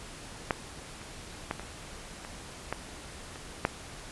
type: clicks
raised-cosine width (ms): 0.5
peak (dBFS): -10 / -30 / -15 / -25 / -25 / -15 / -28 / -9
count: 8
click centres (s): 0.508 / 1.016 / 1.511 / 1.596 / 2.249 / 2.726 / 3.358 / 3.651
effects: pink hiss -45 dBFS RMS until 4.11 s + resampled to 24000 Hz